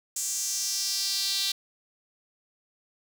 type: tone with high-pass filter sweep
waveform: sawtooth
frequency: 392 Hz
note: G4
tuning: in tune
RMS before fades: -29 dBFS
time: 0.16-1.52 s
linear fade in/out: 5 ms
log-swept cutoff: 7200 to 3900 Hz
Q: 3.6
effects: none